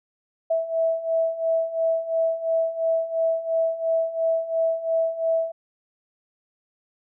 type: beating tone pair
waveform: sine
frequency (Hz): 653 / 655.9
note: E5 / E5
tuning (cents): -17 / -9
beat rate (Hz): 2.9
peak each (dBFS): -26 / -22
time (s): 0.5-5.52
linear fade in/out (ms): 10
effects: none